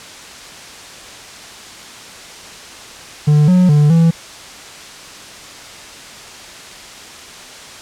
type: tone with pitch steps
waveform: triangle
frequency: 149.1 / 181.9 / 147.9 / 165.5 Hz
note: D3 / F#3 / D3 / E3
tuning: +27 / -29 / +13 / +7 cents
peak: -5 dBFS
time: 3.27-4.11 s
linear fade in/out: 10 ms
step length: 210 ms
effects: white hiss -34 dBFS RMS until 7.81 s + low-pass 7000 Hz 12 dB/octave